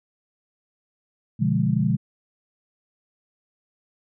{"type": "chord", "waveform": "sine", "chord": "B diminished seventh", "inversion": "none", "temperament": "equal with one note detuned", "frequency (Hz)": [123.47, 146.83, 175.83, 207.7], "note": ["B2", "D3", "F3", "Ab3"], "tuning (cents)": [0, 0, 12, 0], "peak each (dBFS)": -24, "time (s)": [1.39, 1.97], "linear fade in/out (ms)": 20, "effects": []}